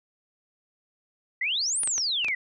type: exponential two-way sweep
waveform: sine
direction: up then down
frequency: 1933 to 9956 to 1933 Hz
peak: -24 dBFS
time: 1.41-2.35 s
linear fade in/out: 5 ms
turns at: 1.81 s
type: clicks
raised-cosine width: 0.2 ms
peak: -18 dBFS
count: 5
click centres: 1.834 / 1.875 / 1.98 / 2.246 / 2.284 s
effects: none